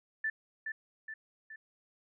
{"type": "tone with echo", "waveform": "sine", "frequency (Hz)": 1761, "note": "A6", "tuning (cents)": 1, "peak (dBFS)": -30, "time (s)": [0.24, 0.3], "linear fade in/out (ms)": 5, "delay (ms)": 420, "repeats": 3, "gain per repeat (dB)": -5, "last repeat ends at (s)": 1.56, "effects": []}